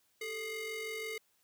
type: ring-modulated tone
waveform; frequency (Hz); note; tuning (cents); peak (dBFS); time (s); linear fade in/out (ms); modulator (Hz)
40% pulse; 838; G#5; +15; -34; 0.21-1.18; 5; 1280
effects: white hiss -73 dBFS RMS until 1.43 s + high-pass 60 Hz 12 dB/octave